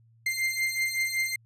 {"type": "beating tone pair", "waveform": "40% pulse", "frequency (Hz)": [2093, 2098.3], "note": ["C7", "C7"], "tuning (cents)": [0, 4], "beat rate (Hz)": 5.3, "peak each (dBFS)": [-27, -30], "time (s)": [0.26, 1.36], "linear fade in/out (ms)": 5, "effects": ["added 114 Hz sine -57 dBFS peak until 1.45 s", "resampled to 32000 Hz"]}